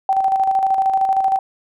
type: tone with tremolo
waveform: sine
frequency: 772 Hz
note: G5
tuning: 27 cents flat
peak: -12 dBFS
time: 0.09-1.39 s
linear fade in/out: 2 ms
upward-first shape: square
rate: 13 Hz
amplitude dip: 45%
effects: none